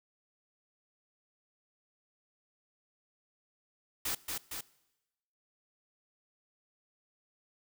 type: noise with echo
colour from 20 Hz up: white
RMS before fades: -34 dBFS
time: 4.05-4.15 s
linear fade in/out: 5 ms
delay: 230 ms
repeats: 2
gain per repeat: -3 dB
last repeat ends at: 4.61 s
effects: noise-tail reverb RT60 1.0 s tail -21 dB re dry